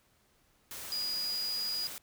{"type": "tone in noise", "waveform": "sine", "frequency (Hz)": 4900, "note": "D#8", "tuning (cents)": -27, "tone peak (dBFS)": -32, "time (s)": [0.92, 1.87], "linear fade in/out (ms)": 0, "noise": "white", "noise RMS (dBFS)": -43, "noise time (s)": [0.71, 1.98], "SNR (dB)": 8, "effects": ["pink hiss -69 dBFS RMS until 2.02 s"]}